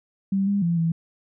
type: tone with pitch steps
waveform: sine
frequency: 194.8 / 201 / 170.1 / 165.1 Hz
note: G3 / G3 / F3 / E3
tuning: -11 / +44 / -45 / +3 cents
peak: -19 dBFS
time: 0.32-0.92 s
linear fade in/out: 5 ms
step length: 150 ms
effects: none